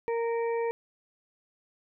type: harmonic tone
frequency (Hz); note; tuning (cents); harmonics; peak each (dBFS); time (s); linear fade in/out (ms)
463.6; A#4; -10; 1 / 2 / 4 / 5; -27 / -35 / -44 / -44; 0.08-0.71; 0
effects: none